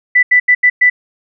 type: tone bursts at uneven times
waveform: sine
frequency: 1984 Hz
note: B6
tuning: 7 cents sharp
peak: -5 dBFS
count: 5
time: 0.15-0.23 / 0.31-0.4 / 0.48-0.55 / 0.63-0.7 / 0.81-0.9 s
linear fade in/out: 10 ms
effects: none